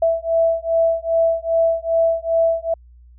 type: beating tone pair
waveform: sine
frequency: 659.3 / 661.8 Hz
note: E5 / E5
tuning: 0 / +7 cents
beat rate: 2.5 Hz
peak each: -18 dBFS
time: 0.02-2.74 s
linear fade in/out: 5 ms
effects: added 60 Hz sine -43 dBFS peak until 3.18 s